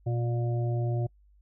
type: harmonic tone with a mistuned harmonic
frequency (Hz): 118.7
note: A#2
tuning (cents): +32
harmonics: 1 / 3 / 5 / 6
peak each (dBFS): -26 / -36 / -40 / -42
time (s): 0.06-1.07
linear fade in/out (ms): 10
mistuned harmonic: 1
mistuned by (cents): +19
effects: noise-tail reverb RT60 0.1 s tail -26 dB re dry + added 50 Hz sine -57 dBFS peak until 1.41 s